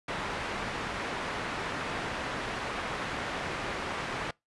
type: low-pass noise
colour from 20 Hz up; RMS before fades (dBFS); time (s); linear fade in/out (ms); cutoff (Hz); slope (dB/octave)
white; -35; 0.08-4.31; 5; 1800; 12
effects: noise-tail reverb RT60 0.2 s tail -25 dB re dry + resampled to 24000 Hz